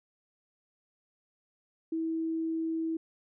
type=tone; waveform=sine; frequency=324.6 Hz; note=E4; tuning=27 cents flat; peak=-29 dBFS; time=1.92-2.97 s; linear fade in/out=5 ms; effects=none